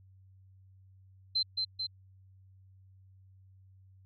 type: tone with echo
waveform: sine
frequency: 4100 Hz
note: C8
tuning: 36 cents flat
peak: -26 dBFS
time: 1.35-1.43 s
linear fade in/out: 10 ms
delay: 220 ms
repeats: 2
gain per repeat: -3 dB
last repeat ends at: 1.87 s
effects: added 95 Hz sine -56 dBFS peak until 4.05 s